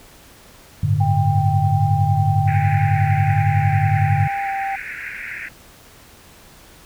sine chord, G suspended second, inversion none, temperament equal with one note detuned, 98 / 108.93 / 146.83 Hz, G2 / A2 / D3, 0 / -17 / 0 cents, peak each -19 dBFS, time 0.83-4.28 s, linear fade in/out 5 ms
sine tone with vibrato, 789 Hz, G5, 11 cents sharp, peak -21 dBFS, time 1-4.76 s, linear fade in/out 10 ms, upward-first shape square, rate 1.3 Hz, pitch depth 11 cents each way
pink band-pass noise, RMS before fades -31 dBFS, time 2.47-5.49 s, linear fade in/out 10 ms, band 1500 to 2500 Hz, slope 96 dB/octave
effects pink hiss -46 dBFS RMS until 6.85 s

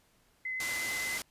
sine tone with vibrato, 2040 Hz, C7, 44 cents flat, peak -33 dBFS, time 0.45-1.18 s, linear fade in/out 5 ms, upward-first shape sine, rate 8.8 Hz, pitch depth 8 cents each way
white low-pass noise, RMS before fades -39 dBFS, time 0.6-1.22 s, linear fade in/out 2 ms, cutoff 9600 Hz, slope 12 dB/octave
effects pink hiss -68 dBFS RMS until 1.3 s + resampled to 32000 Hz

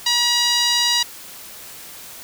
sawtooth tone with band-pass filter, 960 Hz, B5, 49 cents flat, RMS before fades -18 dBFS, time 0.06-1.03 s, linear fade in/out 5 ms, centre 4500 Hz, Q 2.4, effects white hiss -38 dBFS RMS until 2.23 s

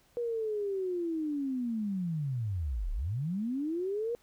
sine linear two-way sweep, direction down then up, 482.9 to 32.7 to 482.9 Hz, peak -30 dBFS, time 0.17-4.15 s, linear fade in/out 0 ms, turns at 2.92 s, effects pink hiss -66 dBFS RMS until 4.22 s

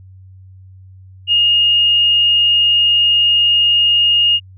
sine tone, 2848 Hz, F7, 33 cents sharp, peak -9 dBFS, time 1.27-4.4 s, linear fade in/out 50 ms, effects added 94 Hz sine -37 dBFS peak until 4.57 s

